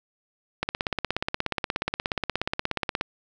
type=click train; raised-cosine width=0.3 ms; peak=-9 dBFS; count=41; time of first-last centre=0.63-3.011 s; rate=16.8 Hz; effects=none